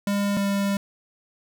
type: tone pair in turn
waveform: square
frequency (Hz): 201.7 / 199.27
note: G3 / G3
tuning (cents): +50 / +29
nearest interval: unison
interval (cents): 21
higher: first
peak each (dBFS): -22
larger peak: neither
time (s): 0.07-0.37 / 0.37-0.77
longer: second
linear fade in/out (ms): 2
effects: none